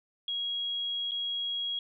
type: tone with dropouts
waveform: sine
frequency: 3300 Hz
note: G#7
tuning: 12 cents flat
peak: -30 dBFS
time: 0.28-1.79 s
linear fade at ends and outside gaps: 2 ms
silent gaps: 1.111-1.117 s
effects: none